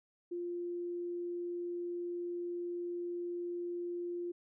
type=tone; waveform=sine; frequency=349.2 Hz; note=F4; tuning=in tune; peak=-36 dBFS; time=0.31-4.32 s; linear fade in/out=10 ms; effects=none